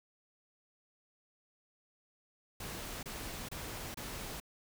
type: noise bursts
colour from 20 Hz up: pink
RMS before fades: -43 dBFS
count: 4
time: 2.6-4.401 s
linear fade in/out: 5 ms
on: 430 ms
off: 27 ms
effects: none